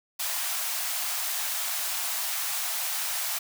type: high-pass noise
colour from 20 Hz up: white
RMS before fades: -30 dBFS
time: 0.19-3.39 s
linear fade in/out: 10 ms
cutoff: 620 Hz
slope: 96 dB/octave
effects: none